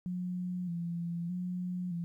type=tone with vibrato; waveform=sine; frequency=175.3 Hz; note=F3; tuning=7 cents sharp; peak=-33 dBFS; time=0.06-2.04 s; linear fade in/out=0 ms; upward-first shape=square; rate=0.81 Hz; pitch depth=47 cents each way; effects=12-bit